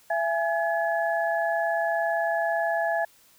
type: tone cluster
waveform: sine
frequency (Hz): 671 / 829 / 1701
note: E5 / G#5 / G#6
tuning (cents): +31 / -3 / +41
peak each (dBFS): -25 / -29 / -29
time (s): 0.1-3.05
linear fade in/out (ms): 5
effects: white hiss -58 dBFS RMS until 3.38 s